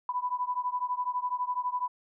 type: beating tone pair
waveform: sine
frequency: 987.8 / 999.8 Hz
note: B5 / B5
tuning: 0 / +21 cents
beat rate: 12 Hz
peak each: -31 / -32 dBFS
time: 0.09-1.88 s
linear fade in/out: 2 ms
effects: none